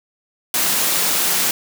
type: high-pass noise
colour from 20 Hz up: white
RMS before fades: -18 dBFS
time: 0.54-1.51 s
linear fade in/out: 2 ms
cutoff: 130 Hz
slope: 48 dB/octave
effects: none